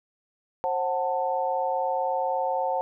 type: chord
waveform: sine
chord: F# diminished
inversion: second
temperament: just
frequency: 532.8 / 740 / 888 Hz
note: C5 / F#5 / A5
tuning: +31 / 0 / +16 cents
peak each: -28 dBFS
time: 0.64-2.81 s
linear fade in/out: 0 ms
effects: none